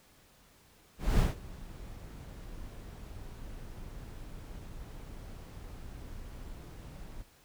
brown noise with ADSR envelope, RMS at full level -23 dBFS, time 0.98-7.23 s, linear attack 210 ms, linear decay 160 ms, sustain -22 dB, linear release 17 ms, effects pink hiss -62 dBFS RMS until 7.44 s

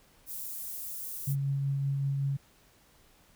white high-pass noise, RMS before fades -39 dBFS, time 0.26-1.36 s, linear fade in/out 50 ms, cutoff 11000 Hz, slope 12 dB/octave
sine tone with tremolo, 138.59 Hz, C#3, in tune, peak -26 dBFS, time 1.27-2.37 s, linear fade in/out 10 ms, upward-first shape triangle, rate 5.3 Hz, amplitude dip 25%
effects pink hiss -62 dBFS RMS until 3.35 s

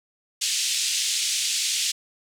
white band-pass noise, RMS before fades -25 dBFS, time 0.41-1.92 s, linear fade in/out 10 ms, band 2600 to 7900 Hz, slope 24 dB/octave, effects none

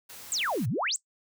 white noise, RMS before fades -45 dBFS, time 0.09-0.66 s, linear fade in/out 10 ms
sine exponential two-way sweep, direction down then up, 8400 to 103.3 to 8400 Hz, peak -26 dBFS, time 0.32-0.96 s, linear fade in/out 0 ms, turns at 0.68 s
effects noise-tail reverb RT60 0.1 s tail -19 dB re dry

